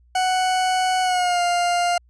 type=tone with pitch glide; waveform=40% pulse; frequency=742 to 701.6 Hz; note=F#5 to F5; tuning=+5 to +8 cents; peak=-17 dBFS; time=0.15-1.98 s; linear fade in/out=5 ms; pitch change=-97 cents; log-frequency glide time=1.02-1.41 s; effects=added 60 Hz sine -52 dBFS peak until 2.09 s + resampled to 22050 Hz